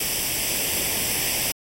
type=noise with comb filter; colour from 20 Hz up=white; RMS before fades=-24 dBFS; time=0-1.52 s; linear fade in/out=5 ms; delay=0.37 ms; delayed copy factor=+0.7; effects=AAC 48 kbps